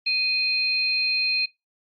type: tone pair together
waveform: sine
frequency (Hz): 2489 / 4186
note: D#7 / C8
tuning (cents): 0 / 0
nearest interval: major sixth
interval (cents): 900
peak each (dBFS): -23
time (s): 0.06-1.46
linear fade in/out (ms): 10
effects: noise-tail reverb RT60 0.2 s tail -21 dB re dry + Opus 48 kbps